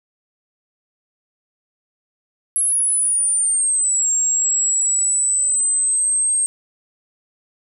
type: linear two-way sweep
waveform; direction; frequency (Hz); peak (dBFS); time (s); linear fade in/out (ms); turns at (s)
sine; down then up; 10880 to 7500 to 8460; -15; 2.56-6.46; 0; 4.1
effects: none